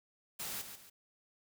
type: noise with echo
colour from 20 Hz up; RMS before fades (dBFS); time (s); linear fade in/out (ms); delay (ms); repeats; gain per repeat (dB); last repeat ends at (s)
white; -41; 0.39-0.62; 10; 140; 2; -8; 0.9
effects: none